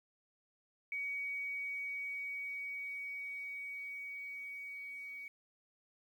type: tone with level ramp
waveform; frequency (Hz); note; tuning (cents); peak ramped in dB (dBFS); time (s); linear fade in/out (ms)
sine; 2255; C#7; +29; -36 to -44; 0.92-5.28; 2
effects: 11-bit